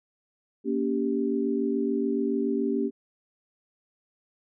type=chord; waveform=sine; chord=G diminished; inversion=first; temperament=just; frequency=235.2 / 282.2 / 392 Hz; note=Bb3 / Db4 / G4; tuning=+16 / +31 / 0 cents; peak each=-28 dBFS; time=0.64-2.91 s; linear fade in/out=50 ms; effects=none